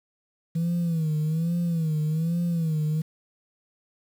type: tone with vibrato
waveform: sine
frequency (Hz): 162.6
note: E3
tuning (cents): -23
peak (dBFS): -20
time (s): 0.55-3.02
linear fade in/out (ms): 10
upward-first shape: sine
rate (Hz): 1.2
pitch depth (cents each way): 110
effects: tanh soft clip ceiling -21 dBFS + 8-bit